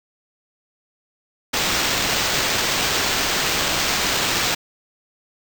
white noise with sample-and-hold, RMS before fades -21 dBFS, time 1.53-4.55 s, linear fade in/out 10 ms, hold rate 11025 Hz, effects none

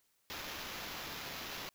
white noise with sample-and-hold, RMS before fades -44 dBFS, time 0.3-1.69 s, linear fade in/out 0 ms, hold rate 8820 Hz, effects white hiss -75 dBFS RMS until 1.74 s

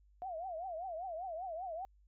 sine tone with vibrato, 698.5 Hz, F5, in tune, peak -39 dBFS, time 0.22-1.85 s, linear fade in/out 0 ms, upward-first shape triangle, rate 5.1 Hz, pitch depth 210 cents each way, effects added 50 Hz sine -63 dBFS peak until 2.07 s

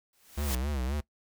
white noise with exponential growth, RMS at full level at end -32 dBFS, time 0.13-0.55 s, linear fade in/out 2 ms, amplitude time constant 91 ms
square tone with vibrato, 68 Hz, C#2, 33 cents flat, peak -30 dBFS, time 0.37-1.01 s, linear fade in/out 10 ms, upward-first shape sine, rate 3.8 Hz, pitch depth 160 cents each way
effects noise-tail reverb RT60 0.1 s tail -21 dB re dry

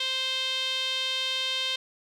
sawtooth tone with band-pass filter, 523.3 Hz, C5, in tune, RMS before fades -29 dBFS, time 0-1.76 s, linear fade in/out 5 ms, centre 3400 Hz, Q 5.8, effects none

